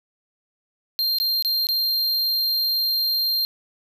square tone with dropouts, 4186 Hz, C8, in tune, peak -20 dBFS, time 0.99-3.45 s, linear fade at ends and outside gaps 0 ms, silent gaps 1.185-1.2 / 1.424-1.448 / 1.669-1.688 s, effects none

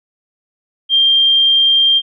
sine tone, 3185 Hz, G7, 27 cents sharp, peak -8 dBFS, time 0.89-2.02 s, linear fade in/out 50 ms, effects none

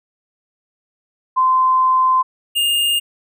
sine / square tone pair in turn, 1034 / 2825 Hz, C6 / F7, -21 / +19 cents, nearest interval octave + perfect fourth, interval 1740 cents, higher second, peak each -11 / -15 dBFS, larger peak first, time 1.36-2.23 / 2.55-3 s, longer first, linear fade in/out 20 ms, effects none

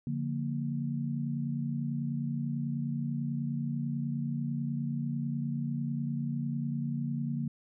sine chord, Bb major, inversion first, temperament equal with one note detuned, 143.81 / 174.61 / 233.1 Hz, D3 / F3 / Bb3, -36 / 0 / 0 cents, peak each -33 / -39 / -34 dBFS, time 0.07-7.48 s, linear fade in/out 2 ms, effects none

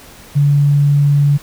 sine tone, 143.6 Hz, D3, 39 cents flat, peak -8 dBFS, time 0.35-1.38 s, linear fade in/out 20 ms, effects pink hiss -39 dBFS RMS until 1.42 s

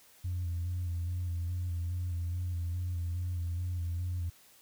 sine tone with vibrato, 87.5 Hz, F2, 4 cents sharp, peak -30 dBFS, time 0.24-4.3 s, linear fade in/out 10 ms, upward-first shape square, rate 2.4 Hz, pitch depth 36 cents each way, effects tanh soft clip ceiling -28 dBFS + white hiss -60 dBFS RMS until 4.61 s

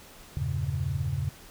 sine chord, E diminished seventh, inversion none, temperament equal, 82.41 / 98 / 116.54 / 138.59 Hz, E2 / G2 / Bb2 / Db3, 0 / 0 / 0 / 0 cents, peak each -33 / -33 / -35 / -30 dBFS, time 0.37-1.29 s, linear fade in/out 0 ms, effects pink hiss -50 dBFS RMS until 1.5 s

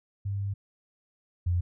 sine tone pair in turn, 99.5 / 88.01 Hz, G2 / F2, +26 / +14 cents, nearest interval major second, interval 212 cents, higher first, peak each -28 / -23 dBFS, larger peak second, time 0.25-0.54 / 1.46-1.61 s, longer first, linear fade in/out 10 ms, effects none

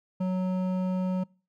triangle tone with hard clipping, 185 Hz, F#3, in tune, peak -27 dBFS, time 0.2-1.24 s, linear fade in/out 10 ms, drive 14 dB, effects noise-tail reverb RT60 0.4 s tail -26 dB re dry

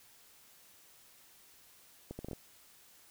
accelerating click train, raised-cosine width 2 ms, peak -28 dBFS, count 6, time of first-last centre 2.11-2.332 s, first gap 80 ms, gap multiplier 0.7, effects white hiss -61 dBFS RMS until 3.1 s

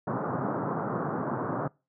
pink band-pass noise, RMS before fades -31 dBFS, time 0.07-1.68 s, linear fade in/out 5 ms, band 120 to 1400 Hz, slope 48 dB/octave, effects noise-tail reverb RT60 0.3 s tail -25 dB re dry

